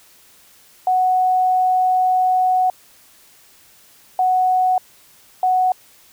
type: tone bursts at uneven times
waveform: sine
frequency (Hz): 740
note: F#5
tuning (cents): 0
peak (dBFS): -13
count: 3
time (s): 0.87-2.7 / 4.19-4.78 / 5.43-5.72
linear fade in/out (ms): 2
effects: white hiss -50 dBFS RMS until 6.12 s